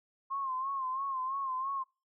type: tone with vibrato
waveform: sine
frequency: 1065 Hz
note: C6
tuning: 30 cents sharp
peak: -32 dBFS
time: 0.3-1.84 s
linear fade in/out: 20 ms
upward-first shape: sine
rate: 3 Hz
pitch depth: 70 cents each way
effects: noise-tail reverb RT60 0.3 s tail -26 dB re dry